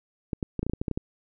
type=clicks; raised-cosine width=3 ms; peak=-15 dBFS; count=11; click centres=0.332 / 0.428 / 0.593 / 0.63 / 0.666 / 0.697 / 0.735 / 0.815 / 0.882 / 0.913 / 0.975 s; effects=none